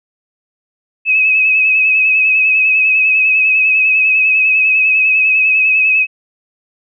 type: tone with vibrato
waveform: sine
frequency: 2563 Hz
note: E7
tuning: 49 cents flat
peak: -8 dBFS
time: 1.05-6.07 s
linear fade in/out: 50 ms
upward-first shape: triangle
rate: 10 Hz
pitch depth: 49 cents each way
effects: none